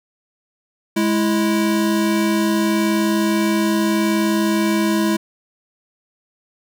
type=tone pair together; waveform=square; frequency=209.6 / 329.6 Hz; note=G#3 / E4; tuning=+16 / 0 cents; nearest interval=minor sixth; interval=784 cents; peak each=-19 dBFS; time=0.96-5.17 s; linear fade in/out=10 ms; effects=none